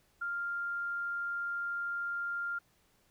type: tone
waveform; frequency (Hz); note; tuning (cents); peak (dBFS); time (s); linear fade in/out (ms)
sine; 1396.9; F6; 0; -33; 0.21-2.59; 10
effects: pink hiss -70 dBFS RMS until 3.1 s